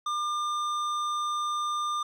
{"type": "tone with hard clipping", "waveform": "sine", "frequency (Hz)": 1200, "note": "D6", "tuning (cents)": 37, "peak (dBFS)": -29, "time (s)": [0.06, 2.03], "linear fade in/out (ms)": 5, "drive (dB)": 11, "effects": []}